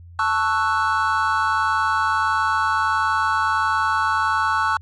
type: chord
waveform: triangle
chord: F# minor seventh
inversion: first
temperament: equal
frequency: 880 / 1108.7 / 1318.5 / 1480 Hz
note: A5 / C#6 / E6 / F#6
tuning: 0 / 0 / 0 / 0 cents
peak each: -21 dBFS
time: 0.19-4.77 s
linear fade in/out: 2 ms
effects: added 86 Hz sine -39 dBFS peak until 4.81 s + MP3 48 kbps